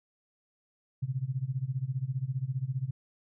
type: tone with tremolo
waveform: sine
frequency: 130.81 Hz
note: C3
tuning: in tune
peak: -26 dBFS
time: 1.02-2.91 s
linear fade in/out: 10 ms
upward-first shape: sine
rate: 15 Hz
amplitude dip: 90%
effects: none